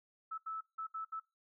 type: tone bursts at uneven times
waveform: sine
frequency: 1309 Hz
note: E6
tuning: 13 cents flat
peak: -38 dBFS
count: 5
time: 0.31-0.38 / 0.46-0.61 / 0.78-0.87 / 0.94-1.05 / 1.12-1.2 s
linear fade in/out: 10 ms
effects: noise-tail reverb RT60 0.2 s tail -19 dB re dry